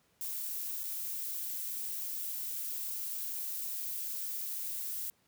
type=noise with dropouts; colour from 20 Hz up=violet; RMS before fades=-38 dBFS; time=0.21-5.1 s; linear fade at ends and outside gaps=0 ms; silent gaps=0.833-0.839 s; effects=pink hiss -71 dBFS RMS until 5.27 s + high-pass 80 Hz 12 dB/octave